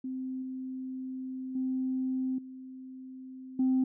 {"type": "tone with level steps", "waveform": "sine", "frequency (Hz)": 259.7, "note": "C4", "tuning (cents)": -13, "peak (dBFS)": [-33, -35, -28, -42, -22], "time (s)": [0.04, 3.84], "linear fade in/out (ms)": 5, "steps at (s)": [0.42, 1.55, 2.38, 3.59], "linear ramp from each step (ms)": 5, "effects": ["tanh soft clip ceiling -20 dBFS"]}